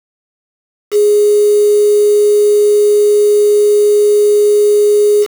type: tone with quantisation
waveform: sine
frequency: 415.3 Hz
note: G#4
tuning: in tune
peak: -6 dBFS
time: 0.91-5.27 s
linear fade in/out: 50 ms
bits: 4
effects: none